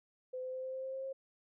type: tone with pitch steps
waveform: sine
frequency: 510 / 513.5 / 517.1 / 520.7 / 524.3 / 528 / 531.7 / 535.4 Hz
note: C5 / C5 / C5 / C5 / C5 / C5 / C5 / C5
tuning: -44 / -33 / -20 / -8 / +3 / +16 / +28 / +40 cents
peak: -38 dBFS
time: 0.33-1.13 s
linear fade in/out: 10 ms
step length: 100 ms
effects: none